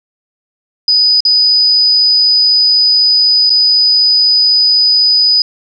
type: tone with dropouts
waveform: sine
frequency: 4978 Hz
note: D#8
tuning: in tune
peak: -6 dBFS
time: 0.88-5.42 s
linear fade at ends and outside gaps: 2 ms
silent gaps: 1.205-1.251 / 3.496-3.502 s
effects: none